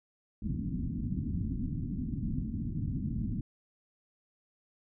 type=low-pass noise; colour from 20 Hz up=white; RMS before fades=-34 dBFS; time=0.42-3.41 s; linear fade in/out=5 ms; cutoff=260 Hz; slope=48 dB/octave; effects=none